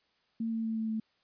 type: tone with pitch steps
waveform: sine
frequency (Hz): 226.6 / 224.9 / 223.2 / 221.6 / 219.9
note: A#3 / A3 / A3 / A3 / A3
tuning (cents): -49 / +38 / +25 / +13 / -1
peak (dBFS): -30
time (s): 0.4-1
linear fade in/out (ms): 5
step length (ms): 120
effects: white hiss -72 dBFS RMS until 1.23 s + resampled to 11025 Hz